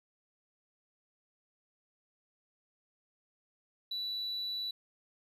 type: tone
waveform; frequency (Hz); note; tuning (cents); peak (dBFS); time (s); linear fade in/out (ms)
triangle; 3951; B7; 0; -32; 3.91-4.71; 5
effects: tanh soft clip ceiling -30 dBFS + resampled to 32000 Hz